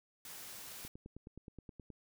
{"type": "noise", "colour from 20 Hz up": "white", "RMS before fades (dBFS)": -49, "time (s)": [0.25, 0.88], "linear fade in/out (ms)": 2}
{"type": "click train", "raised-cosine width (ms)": 3, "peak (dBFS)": -36, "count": 11, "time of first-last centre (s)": [0.85, 1.903], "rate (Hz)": 9.5}
{"effects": []}